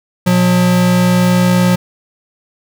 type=tone pair together; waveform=square; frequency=120 / 179.8 Hz; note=B2 / F#3; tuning=-49 / -49 cents; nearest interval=perfect fifth; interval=700 cents; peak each=-17 / -10 dBFS; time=0.26-1.76 s; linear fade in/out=10 ms; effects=none